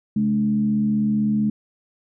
sine tone with frequency modulation, 212.5 Hz, G#3, 40 cents sharp, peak -17 dBFS, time 0.16-1.5 s, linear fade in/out 5 ms, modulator 75.7 Hz, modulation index 0.49, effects none

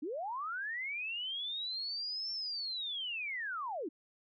sine linear two-way sweep, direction up then down, 265.9 to 5420 to 265.9 Hz, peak -36 dBFS, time 0.02-3.89 s, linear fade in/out 10 ms, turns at 2.32 s, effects none

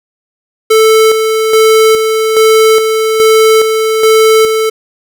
square tone with tremolo, 440 Hz, A4, in tune, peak -4 dBFS, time 0.7-4.7 s, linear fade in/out 10 ms, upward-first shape square, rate 1.2 Hz, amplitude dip 45%, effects none

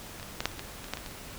clicks, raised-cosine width 0.2 ms, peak -24 / -23 / -13 / -8 / -29 / -18 / -23 / -27 / -13 / -20 / -22 / -27 dBFS, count 12, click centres 0.198 / 0.229 / 0.405 / 0.456 / 0.516 / 0.594 / 0.843 / 0.884 / 0.936 / 0.972 / 1.062 / 1.111 s, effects pink hiss -44 dBFS RMS until 1.38 s

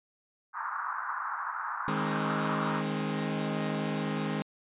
pink band-pass noise, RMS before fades -35 dBFS, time 0.53-2.83 s, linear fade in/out 50 ms, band 940 to 1500 Hz, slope 48 dB/octave
sawtooth chord, Ab major, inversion second, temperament equal with one note detuned, 155.56 / 207.7 / 266.4 Hz, Eb3 / Ab3 / C4, 0 / 0 / +31 cents, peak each -30 / -29 / -32 dBFS, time 1.88-4.42 s, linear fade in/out 0 ms
effects resampled to 8000 Hz

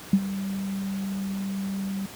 sine tone with ADSR envelope, 195 Hz, G3, 9 cents flat, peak -12 dBFS, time 0.13-2.06 s, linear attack 4 ms, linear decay 53 ms, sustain -15 dB, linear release 6 ms, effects pink hiss -42 dBFS RMS until 2.15 s + high-pass 80 Hz 12 dB/octave

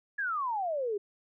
sine exponential sweep, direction down, 1720 to 392 Hz, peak -29 dBFS, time 0.18-0.98 s, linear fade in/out 10 ms, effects none

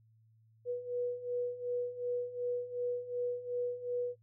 sine beating tone pair, 487.3 / 490 Hz, B4 / B4, -23 / -14 cents, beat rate 2.7 Hz, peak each -39 / -35 dBFS, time 0.65-4.16 s, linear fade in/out 50 ms, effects noise-tail reverb RT60 0.1 s tail -22 dB re dry + added 111 Hz sine -63 dBFS peak until 4.22 s

